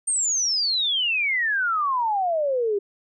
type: exponential sweep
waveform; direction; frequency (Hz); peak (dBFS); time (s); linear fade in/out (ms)
sine; down; 8870 to 392; -20; 0.07-2.79; 10
effects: none